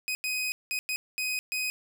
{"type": "tone bursts at uneven times", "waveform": "sawtooth", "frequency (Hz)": 2508, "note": "D#7", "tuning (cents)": 13, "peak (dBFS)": -25, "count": 6, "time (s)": [[0.08, 0.15], [0.24, 0.52], [0.71, 0.79], [0.89, 0.96], [1.18, 1.39], [1.52, 1.7]], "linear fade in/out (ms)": 0, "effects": []}